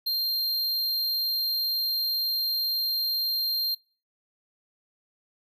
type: tone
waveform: square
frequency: 4186 Hz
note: C8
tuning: in tune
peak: -25 dBFS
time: 0.06-3.75 s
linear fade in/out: 10 ms
effects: noise-tail reverb RT60 0.4 s tail -26 dB re dry